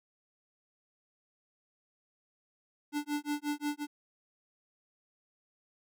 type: tone with tremolo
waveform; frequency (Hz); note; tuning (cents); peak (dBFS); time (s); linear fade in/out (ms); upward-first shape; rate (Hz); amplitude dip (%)
square; 293.7; D4; 0; -30; 2.92-3.87; 50; sine; 5.6; 100
effects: none